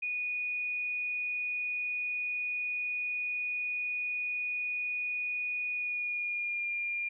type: tone with pitch glide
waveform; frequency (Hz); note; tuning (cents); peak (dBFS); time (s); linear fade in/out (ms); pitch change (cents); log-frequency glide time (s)
sine; 2466 to 2400; D#7 to D7; -16 to +37; -31; 0.02-7.09; 10; -47; 5.73-6.74
effects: none